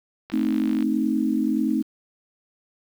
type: click train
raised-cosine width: 0.3 ms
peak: -22 dBFS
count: 29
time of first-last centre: 0.3-0.825 s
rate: 53.3 Hz
type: chord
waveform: sine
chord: A diminished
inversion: none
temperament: equal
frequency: 220 / 261.6 / 311.1 Hz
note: A3 / C4 / Eb4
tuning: 0 / 0 / 0 cents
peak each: -24 dBFS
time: 0.32-1.83 s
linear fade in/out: 20 ms
effects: 8-bit